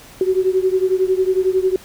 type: beating tone pair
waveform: sine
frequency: 371.2 / 382.2 Hz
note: F#4 / G4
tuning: +6 / -44 cents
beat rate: 11 Hz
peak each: -16 / -18 dBFS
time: 0.21-1.76 s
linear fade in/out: 2 ms
effects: pink hiss -42 dBFS RMS until 1.84 s